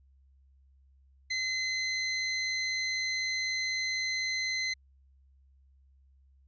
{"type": "tone", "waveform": "25% pulse", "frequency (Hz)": 2051, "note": "C7", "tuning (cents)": -35, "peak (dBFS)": -26, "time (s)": [1.3, 4.74], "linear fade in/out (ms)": 10, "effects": ["added 67 Hz sine -59 dBFS peak until 6.47 s", "resampled to 16000 Hz"]}